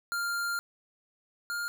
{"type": "tone pair in turn", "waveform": "square", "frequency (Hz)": [1396.9, 1409.1], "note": ["F6", "F6"], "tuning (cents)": [0, 15], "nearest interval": "unison", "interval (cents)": 15, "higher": "second", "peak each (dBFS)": [-30, -32], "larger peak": "first", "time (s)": [[0.12, 0.59], [1.5, 1.68]], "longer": "first", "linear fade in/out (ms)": 0, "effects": []}